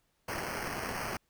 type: noise with sample-and-hold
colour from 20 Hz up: violet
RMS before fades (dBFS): -37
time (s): 0.28-1.17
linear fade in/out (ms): 5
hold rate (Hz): 3675
effects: pink hiss -75 dBFS RMS until 1.29 s